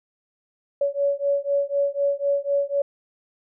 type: beating tone pair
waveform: sine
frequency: 562 / 566 Hz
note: C#5 / C#5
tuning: +24 / +36 cents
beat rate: 4 Hz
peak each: -23 dBFS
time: 0.81-2.82 s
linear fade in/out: 5 ms
effects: none